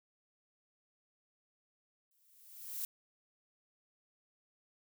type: noise with exponential growth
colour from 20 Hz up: violet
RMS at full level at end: -37 dBFS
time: 2.11-2.85 s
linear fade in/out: 2 ms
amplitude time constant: 160 ms
effects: none